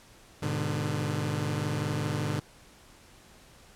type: chord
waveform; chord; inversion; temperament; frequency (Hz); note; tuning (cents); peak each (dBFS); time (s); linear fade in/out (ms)
sawtooth; G# diminished; none; just; 103.83 / 124.59 / 149.51; G#2 / B2 / D3; 0 / +16 / +31; -29 / -31 / -27; 0.42-2.4; 10
effects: pink hiss -55 dBFS RMS until 3.75 s + low-pass 11000 Hz 12 dB/octave